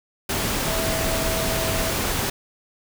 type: tone in noise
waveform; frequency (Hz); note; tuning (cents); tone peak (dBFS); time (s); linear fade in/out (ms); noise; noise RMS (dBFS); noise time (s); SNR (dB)
sine; 652; E5; -19; -28; 0.67-1.91; 5; pink; -24; 0.29-2.3; -7
effects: none